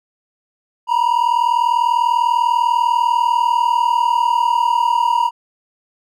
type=tone pair together; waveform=triangle; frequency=932.3 / 972.4 Hz; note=A#5 / B5; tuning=0 / -27 cents; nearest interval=minor second; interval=73 cents; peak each=-14 dBFS; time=0.87-5.31 s; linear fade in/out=50 ms; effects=none